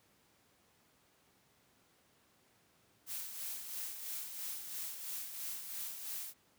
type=noise with tremolo; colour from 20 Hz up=blue; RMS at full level=-41 dBFS; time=3.06-6.34 s; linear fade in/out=50 ms; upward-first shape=sine; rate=3 Hz; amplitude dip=50%; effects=pink hiss -70 dBFS RMS until 6.58 s + high-pass 100 Hz 12 dB/octave